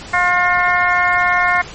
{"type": "harmonic tone with a mistuned harmonic", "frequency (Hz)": 356.4, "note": "F4", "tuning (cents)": 35, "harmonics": [2, 3, 4, 5, 6], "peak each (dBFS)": [-18, -18, -18, -18, -18], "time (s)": [0.13, 1.62], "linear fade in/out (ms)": 10, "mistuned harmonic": 5, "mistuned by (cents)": 16, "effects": ["pink hiss -33 dBFS RMS until 1.74 s", "MP3 32 kbps"]}